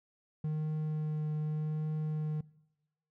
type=tone with vibrato; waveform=triangle; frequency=153.7 Hz; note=D#3; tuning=21 cents flat; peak=-29 dBFS; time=0.44-2.41 s; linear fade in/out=5 ms; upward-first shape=triangle; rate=0.84 Hz; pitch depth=13 cents each way; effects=noise-tail reverb RT60 0.9 s tail -22 dB re dry